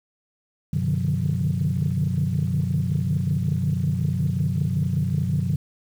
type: tone cluster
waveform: sine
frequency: 95.6 / 127.5 / 146.8 / 152.2 / 180.5 Hz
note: G2 / C3 / D3 / D#3 / F#3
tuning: -43 / -44 / 0 / -38 / -43 cents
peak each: -26 dBFS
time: 0.73-5.56 s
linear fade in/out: 5 ms
effects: tanh soft clip ceiling -13 dBFS + 8-bit